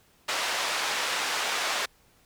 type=band-pass noise; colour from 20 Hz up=pink; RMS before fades=-29 dBFS; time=0.28-1.86 s; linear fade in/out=10 ms; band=820 to 6100 Hz; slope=12 dB/octave; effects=pink hiss -62 dBFS RMS until 2.25 s